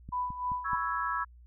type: click train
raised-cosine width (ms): 5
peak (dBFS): -30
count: 4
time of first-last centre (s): 0.09-0.732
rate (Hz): 4.67
type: tone with tremolo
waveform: sine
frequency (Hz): 993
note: B5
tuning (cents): +9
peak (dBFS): -28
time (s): 0.12-0.76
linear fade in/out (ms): 10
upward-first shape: sine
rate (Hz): 3.3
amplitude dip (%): 70
type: chord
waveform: sine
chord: C# minor seventh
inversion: third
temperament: equal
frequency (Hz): 987.8 / 1108.7 / 1318.5 / 1661.2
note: B5 / C#6 / E6 / G#6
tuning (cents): 0 / 0 / 0 / 0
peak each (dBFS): -35 / -35 / -33 / -36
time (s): 0.64-1.25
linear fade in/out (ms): 20
effects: added 60 Hz sine -51 dBFS peak until 1.46 s